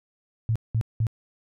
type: tone bursts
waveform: sine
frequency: 112.2 Hz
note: A2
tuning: 34 cents sharp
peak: -20 dBFS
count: 3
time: 0.49-1.068 s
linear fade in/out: 0 ms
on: 66 ms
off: 190 ms
effects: none